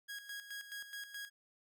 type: tone with tremolo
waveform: sawtooth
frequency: 1647 Hz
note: G#6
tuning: 15 cents flat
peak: -39 dBFS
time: 0.08-1.3 s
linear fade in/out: 20 ms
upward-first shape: square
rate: 4.7 Hz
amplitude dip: 65%
effects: none